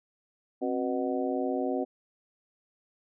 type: harmonic tone with a mistuned harmonic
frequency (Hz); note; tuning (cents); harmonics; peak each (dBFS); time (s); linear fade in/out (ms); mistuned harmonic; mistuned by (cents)
123.47; B2; 0; 2 / 3 / 4 / 5 / 6; -31 / -33 / -34 / -35 / -36; 0.61-1.85; 20; 2; +130
effects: none